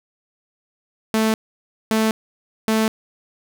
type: tone bursts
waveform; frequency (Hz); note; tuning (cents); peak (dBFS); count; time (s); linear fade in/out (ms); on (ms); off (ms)
sawtooth; 220; A3; 0; -12; 3; 1.14-2.88; 0; 200; 570
effects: none